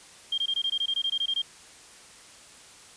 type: tone bursts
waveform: sine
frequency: 3200 Hz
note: G7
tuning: 35 cents sharp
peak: -24 dBFS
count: 14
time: 0.32-1.419 s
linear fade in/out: 5 ms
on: 59 ms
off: 21 ms
effects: white hiss -50 dBFS RMS until 2.96 s + resampled to 22050 Hz